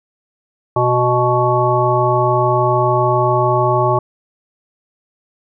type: harmonic tone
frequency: 123.47 Hz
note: B2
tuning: in tune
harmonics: 1 / 3 / 5 / 7 / 9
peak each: -18 / -18 / -18 / -18 / -18 dBFS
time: 0.76-3.99 s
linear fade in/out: 5 ms
effects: none